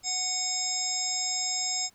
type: harmonic tone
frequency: 740 Hz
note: F#5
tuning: in tune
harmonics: 1 / 3 / 5 / 7 / 9 / 10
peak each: -39 / -39 / -42 / -31 / -36 / -31 dBFS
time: 0.03-1.9 s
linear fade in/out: 50 ms
effects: pink hiss -63 dBFS RMS until 1.94 s